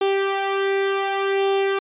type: tone with flanger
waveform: sawtooth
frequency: 392 Hz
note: G4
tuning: in tune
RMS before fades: -21 dBFS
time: 0.01-1.79 s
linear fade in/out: 5 ms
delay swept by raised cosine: 0.27 to 2.07 ms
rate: 0.67 Hz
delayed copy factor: +0.55
effects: resampled to 8000 Hz